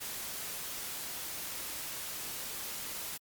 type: noise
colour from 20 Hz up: white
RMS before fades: -40 dBFS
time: 0-3.18 s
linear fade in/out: 20 ms
effects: Opus 48 kbps